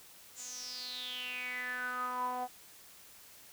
sawtooth tone with band-pass filter sweep, 250 Hz, B3, 21 cents sharp, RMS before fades -39 dBFS, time 0.35-2.48 s, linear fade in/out 50 ms, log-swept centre 7400 to 770 Hz, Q 8.8, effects white hiss -56 dBFS RMS until 3.52 s

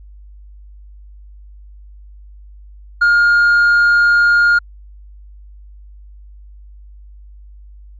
sine tone with tanh clipping, 1417 Hz, F6, 25 cents sharp, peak -9 dBFS, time 3.01-4.59 s, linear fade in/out 10 ms, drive 2 dB, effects added 50 Hz sine -36 dBFS peak until 7.99 s

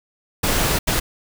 pink noise bursts at uneven times, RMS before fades -19 dBFS, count 2, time 0.43-0.79 / 0.87-1 s, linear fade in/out 10 ms, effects none

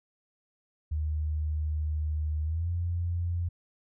sine tone with pitch glide, 76.7 to 86.59 Hz, D#2 to F2, -24 to -14 cents, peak -27 dBFS, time 0.91-3.49 s, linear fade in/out 10 ms, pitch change +210 cents, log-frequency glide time 2.43-2.69 s, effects none

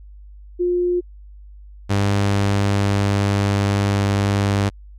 sine / sawtooth tone pair in turn, 354.9 / 100.23 Hz, F4 / G2, +28 / +39 cents, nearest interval octave + minor seventh, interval 2189 cents, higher first, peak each -16 / -12 dBFS, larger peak second, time 0.59-1.01 / 1.89-4.7 s, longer second, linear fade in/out 20 ms, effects added 50 Hz sine -38 dBFS peak until 4.98 s + low-pass 8000 Hz 12 dB/octave

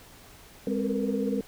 sine tone cluster, 203.8 / 263 / 451.7 / 468.2 / 489.4 Hz, G#3 / C4 / A4 / A#4 / B4, -32 / +9 / +45 / +8 / -16 cents, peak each -29 / -30 / -35 / -33 / -36 dBFS, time 0.67-1.41 s, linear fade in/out 2 ms, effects pink hiss -51 dBFS RMS until 1.47 s

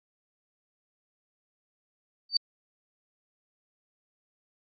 sine tone with exponential growth, 4597 Hz, D8, 38 cents flat, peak -17 dBFS, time 2.29-2.37 s, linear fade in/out 5 ms, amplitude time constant 16 ms, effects Opus 48 kbps

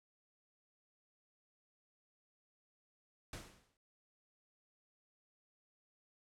pink noise with exponential decay, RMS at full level -45 dBFS, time 3.33-3.77 s, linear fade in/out 2 ms, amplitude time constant 95 ms, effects low-pass 10000 Hz 12 dB/octave

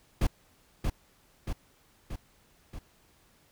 brown noise with echo, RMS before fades -24 dBFS, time 0.21-0.27 s, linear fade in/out 5 ms, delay 630 ms, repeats 4, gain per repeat -4 dB, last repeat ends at 2.79 s, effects pink hiss -64 dBFS RMS until 3.51 s

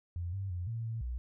sine tone with pitch steps, 86.9 / 97.5 / 88.7 / 114.4 / 113.2 / 61 Hz, F2 / G2 / F2 / A#2 / A2 / B1, -8 / -9 / +27 / -32 / +50 / -21 cents, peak -34 dBFS, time 0.16-1.18 s, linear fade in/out 0 ms, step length 170 ms, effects none

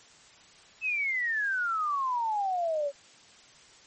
sine exponential sweep, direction down, 2637 to 553 Hz, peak -26 dBFS, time 0.81-2.92 s, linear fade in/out 50 ms, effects white hiss -55 dBFS RMS until 3.86 s + MP3 32 kbps

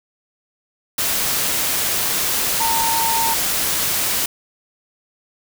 sine tone in noise, 911 Hz, A#5, 40 cents flat, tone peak -19 dBFS, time 2.6-3.34 s, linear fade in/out 5 ms, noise white, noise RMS -20 dBFS, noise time 0.98-4.26 s, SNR -2 dB, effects none

